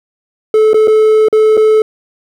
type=tone with dropouts; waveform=triangle; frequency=434 Hz; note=A4; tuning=24 cents flat; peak=-3 dBFS; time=0.54-1.82 s; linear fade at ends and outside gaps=2 ms; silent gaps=0.733-0.743 / 0.874-0.88 / 1.285-1.327 / 1.57-1.575 s; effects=7-bit